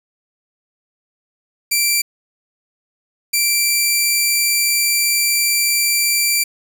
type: tone bursts at uneven times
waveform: 10% pulse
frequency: 2349 Hz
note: D7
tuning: in tune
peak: -5 dBFS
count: 2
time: 1.71-2.02 / 3.33-6.44 s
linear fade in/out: 10 ms
effects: 7-bit